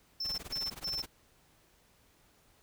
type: tone bursts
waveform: triangle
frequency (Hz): 5330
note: E8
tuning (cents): +18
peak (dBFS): -32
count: 3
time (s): 0.2-1.02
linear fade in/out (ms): 5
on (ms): 180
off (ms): 140
type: noise with tremolo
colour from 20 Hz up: pink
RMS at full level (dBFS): -43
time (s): 0.24-1.07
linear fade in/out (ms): 20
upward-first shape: sine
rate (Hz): 19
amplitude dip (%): 95
effects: pink hiss -66 dBFS RMS until 2.62 s